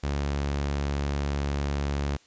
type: tone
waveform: sawtooth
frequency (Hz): 71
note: C#2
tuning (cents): +42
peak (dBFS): -22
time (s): 0.03-2.17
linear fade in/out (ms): 10
effects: white hiss -59 dBFS RMS until 2.26 s + resampled to 16000 Hz